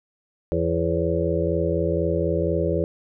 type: harmonic tone with a mistuned harmonic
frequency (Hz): 84.1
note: E2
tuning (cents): +35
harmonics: 1 / 2 / 4 / 5 / 6 / 7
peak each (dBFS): -27 / -27 / -27 / -27 / -27 / -27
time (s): 0.52-2.84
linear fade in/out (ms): 0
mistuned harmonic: 7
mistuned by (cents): -66
effects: none